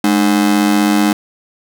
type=ring-modulated tone; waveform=45% pulse; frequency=258.2 Hz; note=C4; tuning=23 cents flat; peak=-7 dBFS; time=0.04-1.13 s; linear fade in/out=2 ms; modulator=47.9 Hz; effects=none